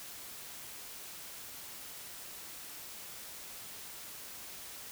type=silence; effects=white hiss -47 dBFS RMS until 4.91 s